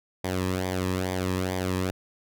sawtooth tone with flanger, 92.5 Hz, F#2, in tune, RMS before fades -28 dBFS, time 0.24-1.91 s, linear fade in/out 5 ms, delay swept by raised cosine 0.72 to 1.41 ms, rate 2.3 Hz, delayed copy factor -0.7, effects none

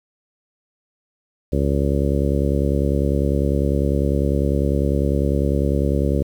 harmonic tone, 70 Hz, C#2, 18 cents sharp, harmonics 1 / 2 / 3 / 4 / 5 / 6 / 7 / 8, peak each -20 / -23 / -25 / -26 / -27 / -28 / -28 / -29 dBFS, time 1.52-6.23 s, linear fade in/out 10 ms, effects 8-bit

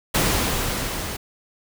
pink noise with level ramp, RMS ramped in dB -19 to -30 dBFS, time 0.14-1.17 s, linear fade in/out 10 ms, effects none

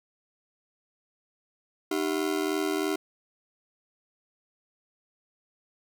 40% pulse ring-modulated tone, 347.4 Hz, F4, 9 cents flat, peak -22 dBFS, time 1.91-2.96 s, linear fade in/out 5 ms, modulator 41.5 Hz, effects none

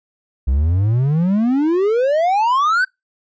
triangle exponential sweep, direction up, 62.1 to 1568 Hz, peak -11 dBFS, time 0.47-2.85 s, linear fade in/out 10 ms, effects noise-tail reverb RT60 0.2 s tail -26 dB re dry + resampled to 16000 Hz

